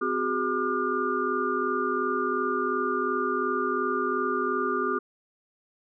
sine tone cluster, 257.6 / 370.5 / 413.3 / 1198 / 1430 Hz, C4 / F#4 / G#4 / D6 / F6, -27 / +2 / -8 / +34 / +41 cents, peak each -33 / -30 / -31 / -28 / -33 dBFS, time 0.01-4.99 s, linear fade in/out 10 ms, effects none

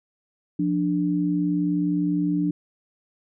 sine tone pair together, 175.17 / 294.6 Hz, F3 / D4, +6 / +6 cents, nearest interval major sixth, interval 900 cents, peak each -24 / -22 dBFS, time 0.59-2.51 s, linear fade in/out 5 ms, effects none

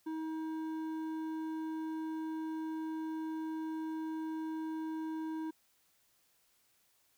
sine tone with hard clipping, 317.6 Hz, D#4, 36 cents sharp, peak -38 dBFS, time 0.06-5.51 s, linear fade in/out 10 ms, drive 8 dB, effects white hiss -72 dBFS RMS until 7.17 s

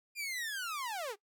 sawtooth linear sweep, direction down, 2436 to 370 Hz, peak -33 dBFS, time 0.15-1.16 s, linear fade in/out 50 ms, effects noise-tail reverb RT60 0.1 s tail -19 dB re dry

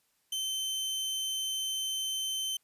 sawtooth tone, 3087 Hz, G7, 27 cents flat, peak -28 dBFS, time 0.32-2.57 s, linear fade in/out 5 ms, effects white hiss -73 dBFS RMS until 2.63 s + resampled to 32000 Hz

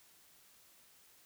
silence, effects white hiss -64 dBFS RMS until 1.25 s

